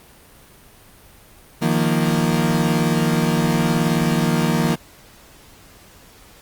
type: chord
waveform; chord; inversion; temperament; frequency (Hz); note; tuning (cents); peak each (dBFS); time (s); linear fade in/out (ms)
35% pulse; Eb suspended second; none; equal; 155.56 / 174.61 / 233.1; Eb3 / F3 / Bb3; 0 / 0 / 0; -19; 1.61-4.76; 20
effects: pink hiss -47 dBFS RMS until 6.41 s + Opus 32 kbps